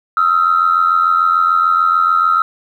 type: tone pair together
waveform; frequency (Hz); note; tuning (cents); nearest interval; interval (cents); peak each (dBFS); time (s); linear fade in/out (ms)
sine; 1269 / 1355.8; D#6 / E6; +34 / +48; minor second; 114; -12; 0.17-2.42; 2
effects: tanh soft clip ceiling -3 dBFS + 8-bit